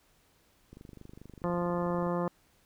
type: click train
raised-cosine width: 3 ms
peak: -35 dBFS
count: 34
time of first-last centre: 0.73-2.066 s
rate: 24.7 Hz
type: harmonic tone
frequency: 174.61 Hz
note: F3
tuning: in tune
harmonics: 1 / 2 / 3 / 4 / 5 / 6 / 7 / 8 / 10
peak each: -32 / -35 / -34 / -41 / -41 / -39 / -42 / -52 / -52 dBFS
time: 1.44-2.28 s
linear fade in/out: 0 ms
effects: pink hiss -67 dBFS RMS until 2.65 s